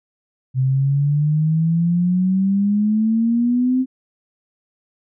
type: exponential sweep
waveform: sine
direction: up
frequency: 128.6 to 261.6 Hz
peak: -14 dBFS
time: 0.54-3.86 s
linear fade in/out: 50 ms
effects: none